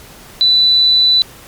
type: tone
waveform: sine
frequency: 3981 Hz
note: B7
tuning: 13 cents sharp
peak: -7 dBFS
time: 0.41-1.22 s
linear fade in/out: 0 ms
effects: pink hiss -38 dBFS RMS until 1.47 s + MP3 96 kbps

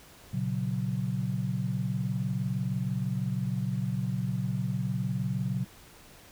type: chord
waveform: sine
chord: F# major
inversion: first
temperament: equal with one note detuned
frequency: 118.92 / 138.59 / 185 Hz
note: A#2 / C#3 / F#3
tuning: +35 / 0 / 0 cents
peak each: -32 dBFS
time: 0.33-5.65 s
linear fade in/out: 10 ms
effects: pink hiss -53 dBFS RMS until 6.31 s

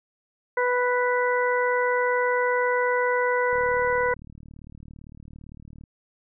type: harmonic tone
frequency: 493.9 Hz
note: B4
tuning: in tune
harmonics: 1 / 2 / 3 / 4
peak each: -23 / -26 / -28 / -29 dBFS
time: 0.57-4.14 s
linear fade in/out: 5 ms
type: click train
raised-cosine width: 5 ms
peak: -32 dBFS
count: 88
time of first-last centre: 3.53-5.838 s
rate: 37.7 Hz
effects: none

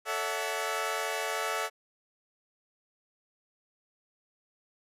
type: chord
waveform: 15% pulse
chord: F# minor seventh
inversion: first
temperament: equal with one note detuned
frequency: 440 / 569 / 659.3 / 740 Hz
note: A4 / C#5 / E5 / F#5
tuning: 0 / +45 / 0 / 0 cents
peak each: -29 / -30 / -29 / -31 dBFS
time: 0.05-1.7 s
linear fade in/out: 50 ms
effects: resampled to 32000 Hz

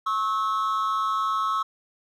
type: tone pair together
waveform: triangle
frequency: 1092.7 / 1296 Hz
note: C#6 / E6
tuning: -25 / -30 cents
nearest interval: minor third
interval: 295 cents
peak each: -22 dBFS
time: 0.06-1.63 s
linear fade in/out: 10 ms
effects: tanh soft clip ceiling -18 dBFS

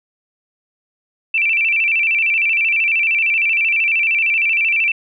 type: tone with vibrato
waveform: sine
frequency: 2500 Hz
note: D#7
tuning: 8 cents sharp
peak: -13 dBFS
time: 1.34-4.92 s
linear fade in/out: 5 ms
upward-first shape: square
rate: 13 Hz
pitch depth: 110 cents each way
effects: none

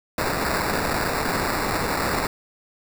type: noise with sample-and-hold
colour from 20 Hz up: violet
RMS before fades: -24 dBFS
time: 0.18-2.27 s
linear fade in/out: 2 ms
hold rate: 3150 Hz
effects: none

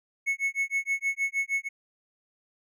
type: tone with tremolo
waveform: triangle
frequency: 2200 Hz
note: C#7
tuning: 14 cents flat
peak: -21 dBFS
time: 0.26-1.69 s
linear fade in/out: 20 ms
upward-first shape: sine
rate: 6.4 Hz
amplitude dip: 100%
effects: none

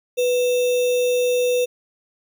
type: tone with sample-and-hold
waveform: sine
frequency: 493.9 Hz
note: B4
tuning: in tune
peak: -16 dBFS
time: 0.17-1.66 s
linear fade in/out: 20 ms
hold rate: 3150 Hz
effects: none

